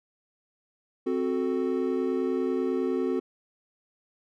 triangle chord, F# diminished, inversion second, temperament equal, 261.6 / 370 / 440 Hz, C4 / F#4 / A4, 0 / 0 / 0 cents, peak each -27 / -26 / -29 dBFS, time 1.06-3.2 s, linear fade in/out 10 ms, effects none

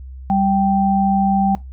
sine tone pair together, 195.73 / 782 Hz, G3 / G5, -2 / -4 cents, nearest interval 2 octaves, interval 2398 cents, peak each -16 dBFS, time 0.3-1.55 s, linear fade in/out 0 ms, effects noise-tail reverb RT60 0.2 s tail -20 dB re dry + added 65 Hz sine -31 dBFS peak until 1.72 s

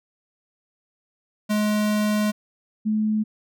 square / sine tone pair in turn, 210.8 / 215 Hz, G#3 / A3, +26 / -40 cents, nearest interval unison, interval 34 cents, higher second, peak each -20 / -19 dBFS, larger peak second, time 1.49-2.32 / 2.85-3.24 s, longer first, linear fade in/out 20 ms, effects none

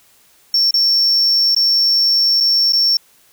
sine tone with dropouts, 5450 Hz, F8, 43 cents flat, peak -8 dBFS, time 0.54-2.97 s, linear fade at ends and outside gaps 2 ms, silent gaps 0.709-0.74 / 1.548-1.564 / 2.403-2.407 / 2.723-2.732 s, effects tanh soft clip ceiling -10 dBFS + white hiss -52 dBFS RMS until 3.32 s

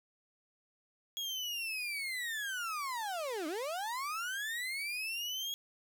35% pulse linear two-way sweep, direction down then up, 3322 to 290.6 to 3322 Hz, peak -34 dBFS, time 1.17-5.54 s, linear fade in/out 0 ms, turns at 3.47 s, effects none

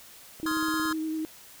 click train, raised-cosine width 2 ms, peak -32 dBFS, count 10, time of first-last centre 0.4-0.911 s, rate 17.6 Hz
sine tone with vibrato, 315.4 Hz, D#4, 24 cents sharp, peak -28 dBFS, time 0.43-1.25 s, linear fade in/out 0 ms, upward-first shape square, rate 10 Hz, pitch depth 13 cents each way
square chord, F minor seventh, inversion second, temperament just, 1047.7 / 1257.2 / 1396.9 / 1676.3 Hz, C6 / Eb6 / F6 / Ab6, +2 / +18 / 0 / +16 cents, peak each -35 dBFS, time 0.46-0.93 s, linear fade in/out 5 ms
effects white hiss -50 dBFS RMS until 1.6 s

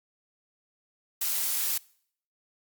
blue noise, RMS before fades -28 dBFS, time 1.21-1.78 s, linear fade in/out 5 ms, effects noise-tail reverb RT60 0.6 s tail -23 dB re dry + Opus 48 kbps

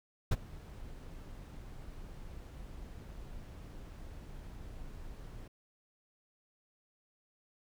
brown noise with ADSR envelope, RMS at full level -24 dBFS, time 0.31-5.48 s, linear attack 11 ms, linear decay 33 ms, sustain -23 dB, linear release 6 ms, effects none

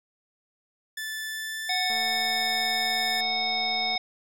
sawtooth tone with pitch glide, 1752 to 1775.4 Hz, A6 to A6, -8 to +15 cents, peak -28 dBFS, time 0.97-3.21 s, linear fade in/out 5 ms, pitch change +23 cents, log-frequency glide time 1.26-2.05 s
harmonic tone, 738 Hz, F#5, 5 cents flat, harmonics 1 / 3 / 5 / 7, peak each -30 / -30 / -30 / -30 dBFS, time 1.69-3.98 s, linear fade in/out 5 ms
click train, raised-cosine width 1 ms, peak -31 dBFS, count 464, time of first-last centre 1.9-3.958 s, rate 225 Hz
effects none

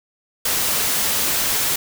white noise, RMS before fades -20 dBFS, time 0.45-1.76 s, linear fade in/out 5 ms, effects none

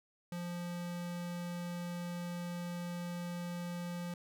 square tone, 174.61 Hz, F3, in tune, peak -39 dBFS, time 0.32-4.14 s, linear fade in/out 2 ms, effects none

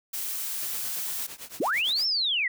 blue noise, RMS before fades -32 dBFS, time 0.13-1.27 s, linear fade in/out 10 ms
white noise with tremolo, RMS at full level -38 dBFS, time 0.61-2.06 s, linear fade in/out 5 ms, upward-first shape triangle, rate 8.8 Hz, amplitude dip 95%
sine linear two-way sweep, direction up then down, 196 to 5450 to 1883 Hz, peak -23 dBFS, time 1.6-2.48 s, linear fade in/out 5 ms, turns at 2.06 s
effects none

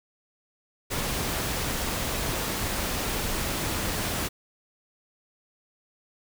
pink noise, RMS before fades -29 dBFS, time 0.9-4.29 s, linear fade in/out 20 ms, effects none

